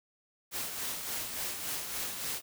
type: noise with tremolo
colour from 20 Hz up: white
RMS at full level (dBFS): -35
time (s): 0.51-2.42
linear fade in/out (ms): 50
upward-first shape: sine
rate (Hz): 3.5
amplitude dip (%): 45
effects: none